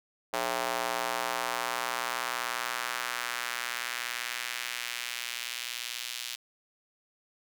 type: tone with high-pass filter sweep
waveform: square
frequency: 60.3 Hz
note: B1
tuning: 41 cents flat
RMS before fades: -34 dBFS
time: 0.33-6.36 s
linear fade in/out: 10 ms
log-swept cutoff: 660 to 3300 Hz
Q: 1.3
effects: none